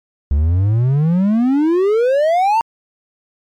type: exponential sweep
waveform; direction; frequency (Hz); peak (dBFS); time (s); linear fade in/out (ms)
triangle; up; 68.2 to 932.3; -9; 0.31-2.61; 0
effects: MP3 96 kbps